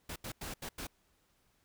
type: noise bursts at uneven times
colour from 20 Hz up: pink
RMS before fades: -42 dBFS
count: 5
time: 0.09-0.16 / 0.24-0.32 / 0.41-0.54 / 0.62-0.69 / 0.78-0.87 s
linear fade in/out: 5 ms
effects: pink hiss -73 dBFS RMS until 1.64 s